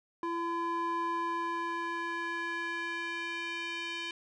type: tone with band-pass filter sweep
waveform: square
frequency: 338.4 Hz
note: E4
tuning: 45 cents sharp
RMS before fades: -35 dBFS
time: 0.23-4.11 s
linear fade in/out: 2 ms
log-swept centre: 790 to 2800 Hz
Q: 2.3
effects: resampled to 22050 Hz